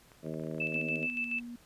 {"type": "clicks", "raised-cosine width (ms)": 0.5, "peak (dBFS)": -39, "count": 12, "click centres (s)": [0.118, 0.264, 0.34, 0.397, 0.437, 0.47, 0.513, 0.546, 0.582, 0.618, 0.723, 0.761]}
{"type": "harmonic tone", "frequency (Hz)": 78.9, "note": "D#2", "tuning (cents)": 25, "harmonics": [2, 3, 4, 5, 6, 7, 8], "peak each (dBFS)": [-40, -42, -43, -44, -45, -45, -46], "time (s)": [0.22, 1.08], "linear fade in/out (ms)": 50}
{"type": "tone with tremolo", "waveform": "sine", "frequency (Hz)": 2637, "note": "E7", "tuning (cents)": 0, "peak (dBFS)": -30, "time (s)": [0.6, 1.4], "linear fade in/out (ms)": 5, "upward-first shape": "square", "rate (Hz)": 7, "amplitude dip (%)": 55}
{"type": "tone with pitch glide", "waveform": "sine", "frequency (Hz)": [246.9, 238.8], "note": ["B3", "A#3"], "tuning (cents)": [0, 42], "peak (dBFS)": -40, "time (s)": [0.74, 1.56], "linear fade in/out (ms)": 5, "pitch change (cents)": -58, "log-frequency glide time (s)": [1.07, 1.24]}
{"effects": ["pink hiss -61 dBFS RMS until 1.65 s", "resampled to 32000 Hz"]}